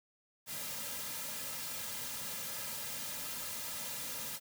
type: noise with comb filter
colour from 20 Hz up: white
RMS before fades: -41 dBFS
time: 0.46-4.4 s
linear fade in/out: 50 ms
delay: 2.7 ms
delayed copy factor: -0.75
effects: none

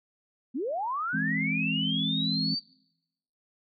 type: linear sweep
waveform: sine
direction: up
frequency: 217.8 to 4664 Hz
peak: -28 dBFS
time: 0.54-2.6 s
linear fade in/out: 20 ms
type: chord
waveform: sine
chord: E augmented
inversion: none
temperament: equal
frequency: 164.81 / 207.7 / 261.6 Hz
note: E3 / G#3 / B#3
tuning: 0 / 0 / 0 cents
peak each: -32 dBFS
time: 1.13-2.55 s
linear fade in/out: 10 ms
effects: noise-tail reverb RT60 0.9 s tail -25 dB re dry

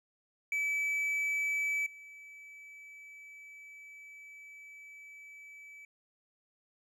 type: tone with level steps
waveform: triangle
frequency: 2300 Hz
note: D7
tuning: 37 cents flat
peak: -28 / -47 dBFS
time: 0.52-5.85 s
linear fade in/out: 2 ms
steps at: 1.86 s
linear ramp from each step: 5 ms
effects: none

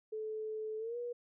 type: tone with pitch glide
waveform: sine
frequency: 434.2 to 481.8 Hz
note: A4 to B4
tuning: -23 to -43 cents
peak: -37 dBFS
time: 0.12-1.13 s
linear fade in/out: 10 ms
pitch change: +180 cents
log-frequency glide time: 0.78-0.97 s
effects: none

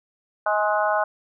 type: harmonic tone with a mistuned harmonic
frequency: 210.7 Hz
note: G#3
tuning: 25 cents sharp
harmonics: 3 / 4 / 5 / 6 / 7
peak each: -23 / -24 / -27 / -28 / -27 dBFS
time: 0.46-1.04 s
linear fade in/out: 5 ms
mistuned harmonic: 4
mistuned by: -18 cents
effects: none

